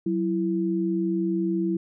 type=tone pair together; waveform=sine; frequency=186.6 / 332.5 Hz; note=F#3 / E4; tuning=+15 / +15 cents; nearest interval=minor seventh; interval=1000 cents; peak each=-26 / -24 dBFS; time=0.06-1.77 s; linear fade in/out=5 ms; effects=none